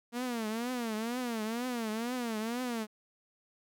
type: tone with vibrato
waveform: sawtooth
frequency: 233.1 Hz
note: A#3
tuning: in tune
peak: -29 dBFS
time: 0.12-2.87 s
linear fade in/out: 50 ms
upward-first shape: triangle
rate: 2.1 Hz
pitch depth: 170 cents each way
effects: none